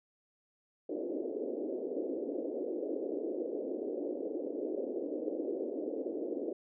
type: band-pass noise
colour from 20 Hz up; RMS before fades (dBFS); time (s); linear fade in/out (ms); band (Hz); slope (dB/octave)
pink; -37; 0.89-6.53; 5; 280 to 550; 48
effects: none